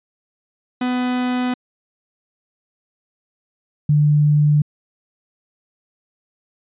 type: tone pair in turn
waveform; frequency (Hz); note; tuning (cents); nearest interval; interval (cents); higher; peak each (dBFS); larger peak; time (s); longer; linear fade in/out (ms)
45% pulse / sine; 249.8 / 148.53; B3 / D3; +20 / +20; major sixth; 900; first; -18 / -11; second; 0.81-1.54 / 3.89-4.62; neither; 5
effects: resampled to 8000 Hz